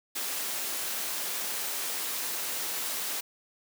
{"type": "high-pass noise", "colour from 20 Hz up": "white", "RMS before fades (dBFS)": -33, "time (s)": [0.15, 3.21], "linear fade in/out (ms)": 10, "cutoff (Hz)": 260, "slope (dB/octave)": 12, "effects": []}